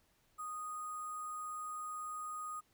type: tone with sample-and-hold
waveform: sine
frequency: 1238 Hz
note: D#6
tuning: 9 cents flat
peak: -40 dBFS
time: 0.38-2.61 s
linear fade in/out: 20 ms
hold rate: 8820 Hz
effects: pink hiss -73 dBFS RMS until 2.73 s